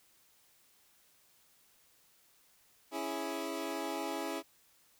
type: chord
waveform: 20% pulse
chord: C# minor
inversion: none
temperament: equal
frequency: 277.2 / 329.6 / 415.3 Hz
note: C#4 / E4 / G#4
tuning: 0 / 0 / 0 cents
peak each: -36 / -34 / -37 dBFS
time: 2.91-4.43 s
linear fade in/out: 50 ms
effects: white hiss -67 dBFS RMS until 4.99 s